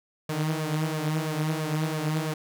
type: tone with flanger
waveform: sawtooth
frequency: 155.56 Hz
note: D#3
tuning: in tune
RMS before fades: -28 dBFS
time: 0.29-2.34 s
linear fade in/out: 5 ms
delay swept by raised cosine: 1.7 to 7.5 ms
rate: 3 Hz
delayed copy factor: +0.65
effects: none